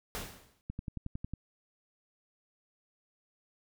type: noise with exponential decay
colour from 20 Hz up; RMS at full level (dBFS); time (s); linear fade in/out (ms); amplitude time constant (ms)
pink; -36; 0.15-0.61; 0; 100
type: click train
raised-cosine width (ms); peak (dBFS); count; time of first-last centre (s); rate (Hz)
5; -25; 8; 0.7-1.336; 11
effects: none